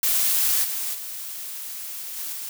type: noise with level steps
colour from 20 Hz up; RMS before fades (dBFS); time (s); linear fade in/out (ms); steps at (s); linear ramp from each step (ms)
blue; -21 / -28 / -34 / -31 / -33; 0.03-2.49; 2; 0.63 / 0.93 / 2.16 / 2.32; 20
effects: none